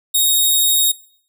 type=tone; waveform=10% pulse; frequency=3752 Hz; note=A#7; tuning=11 cents sharp; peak=-5 dBFS; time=0.14-0.92 s; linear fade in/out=10 ms; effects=noise-tail reverb RT60 0.6 s tail -21 dB re dry